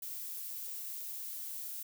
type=noise; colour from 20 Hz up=violet; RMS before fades=-42 dBFS; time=0.02-1.83 s; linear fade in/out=5 ms; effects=none